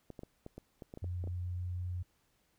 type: clicks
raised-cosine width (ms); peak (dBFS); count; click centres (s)
2; -32; 11; 0.103 / 0.192 / 0.234 / 0.464 / 0.58 / 0.822 / 0.939 / 0.974 / 1.043 / 1.24 / 1.274
type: tone with pitch glide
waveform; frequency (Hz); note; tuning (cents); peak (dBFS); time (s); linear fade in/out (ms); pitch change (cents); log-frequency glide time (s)
sine; 89 to 89.57; F2 to F2; +33 to +44; -35; 1.02-2.03; 10; +11; 1.3-1.71
effects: pink hiss -74 dBFS RMS until 2.58 s